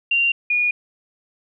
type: tone pair in turn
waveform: sine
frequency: 2770 / 2444 Hz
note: F7 / D#7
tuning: -15 / -32 cents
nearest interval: major second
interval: 217 cents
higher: first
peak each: -15 / -16 dBFS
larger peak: first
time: 0.11-0.32 / 0.5-0.71 s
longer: neither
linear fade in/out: 5 ms
effects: none